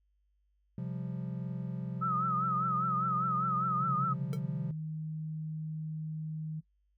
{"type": "chord", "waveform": "triangle", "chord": "C suspended fourth", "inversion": "none", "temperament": "just", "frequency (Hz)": [130.81, 174.42, 196.22], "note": ["C3", "F3", "G3"], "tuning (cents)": [0, -2, 2], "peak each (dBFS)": [-36, -36, -42], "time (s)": [0.78, 4.71], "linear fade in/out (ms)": 2}
{"type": "tone with vibrato", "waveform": "sine", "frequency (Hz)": 1278, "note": "D#6", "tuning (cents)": 46, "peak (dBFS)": -29, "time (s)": [2.01, 4.14], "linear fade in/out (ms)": 20, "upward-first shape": "triangle", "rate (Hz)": 5, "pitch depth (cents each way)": 100}
{"type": "tone with pitch glide", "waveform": "sine", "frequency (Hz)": [140.1, 156.35], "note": ["C#3", "D#3"], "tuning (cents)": [19, 9], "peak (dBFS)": -35, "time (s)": [3.8, 6.61], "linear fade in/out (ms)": 20, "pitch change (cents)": 190, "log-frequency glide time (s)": [4.16, 4.77]}
{"type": "tone with exponential decay", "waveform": "square", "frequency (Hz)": 450, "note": "A4", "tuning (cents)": 39, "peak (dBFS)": -36, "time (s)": [4.33, 4.41], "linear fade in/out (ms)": 1, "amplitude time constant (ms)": 17}
{"effects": ["noise-tail reverb RT60 0.1 s tail -21 dB re dry", "added 50 Hz sine -70 dBFS peak until 6.97 s"]}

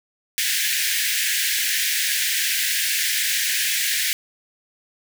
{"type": "high-pass noise", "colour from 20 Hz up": "pink", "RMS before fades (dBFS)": -22, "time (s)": [0.38, 4.13], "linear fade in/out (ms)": 0, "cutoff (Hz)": 1600, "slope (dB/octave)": 96, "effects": []}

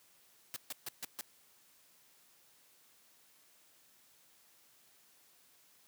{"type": "noise bursts", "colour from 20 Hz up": "white", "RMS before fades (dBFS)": -41, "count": 5, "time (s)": [0.54, 1.21], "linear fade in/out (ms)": 0, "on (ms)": 22, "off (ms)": 140, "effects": ["white hiss -66 dBFS RMS until 5.87 s", "high-pass 100 Hz 12 dB/octave"]}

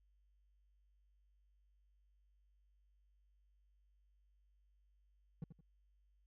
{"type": "tone with echo", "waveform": "triangle", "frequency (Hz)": 159.1, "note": "D#3", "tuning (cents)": 39, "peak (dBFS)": -39, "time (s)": [5.42, 5.44], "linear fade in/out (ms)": 2, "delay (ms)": 84, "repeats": 2, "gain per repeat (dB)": -10, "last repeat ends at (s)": 5.608, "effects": ["added 50 Hz sine -70 dBFS peak until 6.26 s"]}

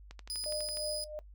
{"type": "click train", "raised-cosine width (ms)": 0.2, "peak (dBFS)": -30, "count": 9, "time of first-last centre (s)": [0.11, 0.771], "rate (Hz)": 12.1}
{"type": "tone", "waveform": "30% pulse", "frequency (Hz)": 4978, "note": "D#8", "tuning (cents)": 0, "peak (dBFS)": -32, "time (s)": [0.3, 1.04], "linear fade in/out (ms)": 0}
{"type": "tone with tremolo", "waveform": "sine", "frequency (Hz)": 608, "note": "D#5", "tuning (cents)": -40, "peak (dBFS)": -35, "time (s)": [0.46, 1.19], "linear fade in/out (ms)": 0, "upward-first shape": "sine", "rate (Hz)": 2.9, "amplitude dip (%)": 70}
{"effects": ["noise-tail reverb RT60 0.1 s tail -19 dB re dry", "added 50 Hz sine -50 dBFS peak until 1.34 s"]}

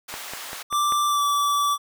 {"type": "high-pass noise", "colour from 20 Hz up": "pink", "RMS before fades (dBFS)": -36, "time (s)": [0.08, 0.63], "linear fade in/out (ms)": 10, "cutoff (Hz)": 930, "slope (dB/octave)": 12}
{"type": "click train", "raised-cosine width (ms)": 0.5, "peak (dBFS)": -18, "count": 5, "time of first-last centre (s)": [0.14, 0.923], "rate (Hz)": 5.11}
{"type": "tone with pitch glide", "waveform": "square", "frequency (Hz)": [1176, 1155.1], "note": ["D6", "D6"], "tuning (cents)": [2, -29], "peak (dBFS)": -20, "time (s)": [0.7, 1.78], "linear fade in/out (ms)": 50, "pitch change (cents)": -31, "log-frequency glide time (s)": [1.08, 1.22]}
{"effects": []}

